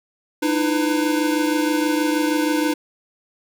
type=tone cluster; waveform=square; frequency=302.4 / 328.7 / 500 Hz; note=D#4 / E4 / B4; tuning=-49 / -5 / +21 cents; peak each=-20 / -25 / -27 dBFS; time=0.42-2.74 s; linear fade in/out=10 ms; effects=none